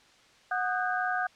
sine tone cluster, 733 / 1236 / 1501 / 1605 Hz, F#5 / D#6 / F#6 / G6, -16 / -12 / +24 / +40 cents, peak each -30 / -35 / -33 / -33 dBFS, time 0.51-1.27 s, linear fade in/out 5 ms, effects white hiss -59 dBFS RMS until 1.35 s + low-pass 5000 Hz 12 dB/octave

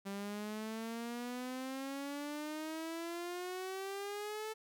sawtooth exponential sweep, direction up, 196 to 440 Hz, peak -36 dBFS, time 0.05-4.54 s, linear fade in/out 20 ms, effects none

